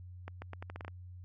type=accelerating click train; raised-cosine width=0.5 ms; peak=-28 dBFS; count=9; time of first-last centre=0.28-0.88 s; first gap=140 ms; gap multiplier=0.81; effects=added 90 Hz sine -46 dBFS peak until 1.24 s